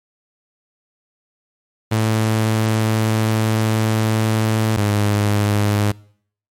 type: tone pair in turn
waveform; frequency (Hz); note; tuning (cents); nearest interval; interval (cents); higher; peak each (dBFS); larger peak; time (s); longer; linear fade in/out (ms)
sawtooth; 110 / 103.53; A2 / G#2; 0 / -5; minor second; 105; first; -11; neither; 1.91-4.77 / 4.77-5.92; first; 10
effects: noise-tail reverb RT60 0.6 s tail -24 dB re dry + MP3 64 kbps